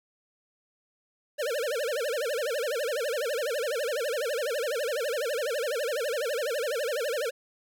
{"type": "tone with vibrato", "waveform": "square", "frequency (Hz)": 524, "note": "C5", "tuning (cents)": 2, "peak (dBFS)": -28, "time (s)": [1.38, 7.31], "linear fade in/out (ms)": 20, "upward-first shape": "sine", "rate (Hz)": 12, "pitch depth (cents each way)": 270, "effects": []}